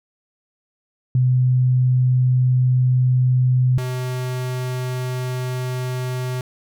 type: tone pair in turn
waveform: sine / square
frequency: 126.9 / 126.9 Hz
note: B2 / B2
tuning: +47 / +47 cents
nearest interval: unison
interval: 0 cents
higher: neither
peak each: -13 / -23 dBFS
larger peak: first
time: 1.15-3.78 / 3.78-6.41 s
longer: neither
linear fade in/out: 2 ms
effects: none